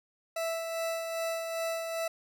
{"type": "tone with tremolo", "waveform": "40% pulse", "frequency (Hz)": 659.3, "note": "E5", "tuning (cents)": 0, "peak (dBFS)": -29, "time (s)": [0.36, 2.08], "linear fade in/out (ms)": 5, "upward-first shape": "sine", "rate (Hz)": 2.5, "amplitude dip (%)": 40, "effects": []}